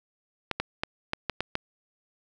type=clicks; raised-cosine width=0.3 ms; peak=-11 dBFS; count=7; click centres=0.513 / 0.6 / 0.835 / 1.134 / 1.297 / 1.406 / 1.554 s; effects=none